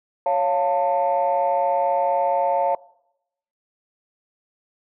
sine chord, Db augmented, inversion none, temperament equal with one note detuned, 554.4 / 698.5 / 891.3 Hz, Db5 / F5 / A5, 0 / 0 / +22 cents, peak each -21 dBFS, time 0.26-2.75 s, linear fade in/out 2 ms, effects noise-tail reverb RT60 0.8 s tail -21 dB re dry + tanh soft clip ceiling -11 dBFS

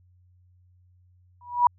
sine tone with exponential growth, 970 Hz, B5, 31 cents flat, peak -11 dBFS, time 1.41-1.67 s, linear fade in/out 2 ms, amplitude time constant 56 ms, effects added 90 Hz sine -56 dBFS peak until 1.78 s

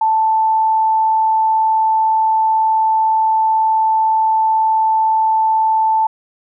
sine tone, 881 Hz, A5, 2 cents sharp, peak -11 dBFS, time 0.01-6.07 s, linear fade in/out 5 ms, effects none

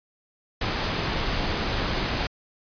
pink noise, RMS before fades -26 dBFS, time 0.61-2.27 s, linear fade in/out 5 ms, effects resampled to 11025 Hz

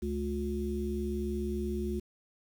harmonic tone, 71.6 Hz, D2, 43 cents flat, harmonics 1 / 3 / 5, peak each -35 / -35 / -35 dBFS, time 0.02-2 s, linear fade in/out 10 ms, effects 9-bit

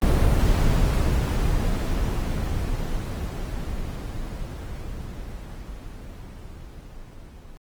brown noise with level ramp, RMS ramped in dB -17 to -43 dBFS, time 0.02-7.57 s, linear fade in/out 0 ms, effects Opus 24 kbps

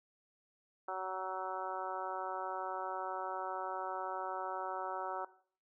harmonic tone, 187.6 Hz, F#3, 24 cents sharp, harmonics 2 / 3 / 4 / 5 / 6 / 7 / 8, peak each -47 / -45 / -42 / -43 / -48 / -43 / -51 dBFS, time 0.88-5.25 s, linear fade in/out 5 ms, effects noise-tail reverb RT60 0.5 s tail -17 dB re dry

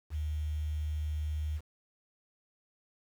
sine tone with quantisation, 76.2 Hz, D#2, 36 cents flat, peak -31 dBFS, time 0.1-1.61 s, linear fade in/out 50 ms, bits 9, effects none

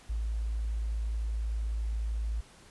sine tone, 55 Hz, A1, in tune, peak -29 dBFS, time 0.09-2.41 s, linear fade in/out 10 ms, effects pink hiss -56 dBFS RMS until 2.7 s + resampled to 24000 Hz

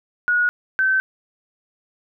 sine tone pair in turn, 1453 / 1539.4 Hz, F#6 / G6, -32 / -32 cents, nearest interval minor second, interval 100 cents, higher second, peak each -15 dBFS, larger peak neither, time 0.28-0.49 / 0.79-1 s, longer neither, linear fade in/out 0 ms, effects none

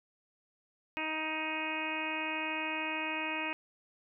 harmonic tone, 313.6 Hz, D#4, 14 cents sharp, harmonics 1 / 2 / 3 / 4 / 5 / 6 / 7 / 8 / 9, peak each -41 / -44 / -40 / -46 / -46 / -44 / -42 / -37 / -45 dBFS, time 0.97-3.53 s, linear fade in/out 0 ms, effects none

